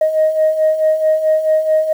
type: beating tone pair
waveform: sine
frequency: 622.3 / 626.9 Hz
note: D#5 / D#5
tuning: 0 / +13 cents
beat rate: 4.6 Hz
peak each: -17 / -11 dBFS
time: 0.01-1.93 s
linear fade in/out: 5 ms
effects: tanh soft clip ceiling -6 dBFS + 7-bit